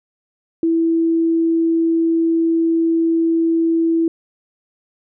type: tone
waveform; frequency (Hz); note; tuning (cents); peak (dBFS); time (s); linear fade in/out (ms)
sine; 329.6; E4; 0; -13; 0.63-4.08; 2
effects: none